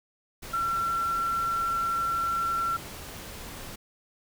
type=tone in noise; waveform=sine; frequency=1356 Hz; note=E6; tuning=49 cents sharp; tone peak=-25 dBFS; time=0.53-2.77 s; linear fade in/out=10 ms; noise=pink; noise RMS=-41 dBFS; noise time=0.42-3.76 s; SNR=+13 dB; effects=none